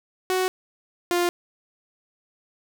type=tone pair in turn; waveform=sawtooth; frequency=371.4 / 350.6 Hz; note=F#4 / F4; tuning=+7 / +7 cents; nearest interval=minor second; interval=100 cents; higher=first; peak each=-17 / -16 dBFS; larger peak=second; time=0.3-0.48 / 1.11-1.29 s; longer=neither; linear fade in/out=0 ms; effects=none